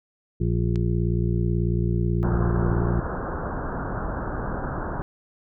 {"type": "harmonic tone", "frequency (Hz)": 58.27, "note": "A#1", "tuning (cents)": 0, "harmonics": [1, 2, 3, 4, 6, 7], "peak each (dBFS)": [-25, -24, -26, -37, -30, -36], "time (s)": [0.4, 3.01], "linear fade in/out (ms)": 10}
{"type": "click", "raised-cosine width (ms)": 0.2, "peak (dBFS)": -22, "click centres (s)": 0.758}
{"type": "low-pass noise", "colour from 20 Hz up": "pink", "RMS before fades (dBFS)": -29, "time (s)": [2.23, 5.02], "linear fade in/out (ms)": 0, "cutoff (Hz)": 1600, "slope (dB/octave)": 96}
{"effects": []}